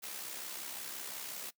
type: noise with amplitude modulation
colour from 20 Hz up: white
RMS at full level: -41 dBFS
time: 0.02-1.51 s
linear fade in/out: 20 ms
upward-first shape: sine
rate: 65.6 Hz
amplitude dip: 45%
effects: noise-tail reverb RT60 0.1 s tail -20 dB re dry + high-pass 200 Hz 12 dB/octave